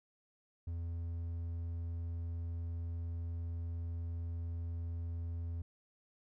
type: tone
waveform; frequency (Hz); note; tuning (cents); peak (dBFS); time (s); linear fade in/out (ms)
triangle; 84.3; E2; +39; -35; 0.67-5.62; 5
effects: none